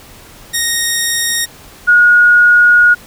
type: tone pair in turn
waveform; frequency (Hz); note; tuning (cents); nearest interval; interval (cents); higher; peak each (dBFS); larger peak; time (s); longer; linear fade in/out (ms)
10% pulse / sine; 1864.7 / 1443.9; A#6 / F#6; 0 / -43; major third; 443; first; -4; neither; 0.53-1.46 / 1.87-2.95; second; 20
effects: pink hiss -38 dBFS RMS until 3.06 s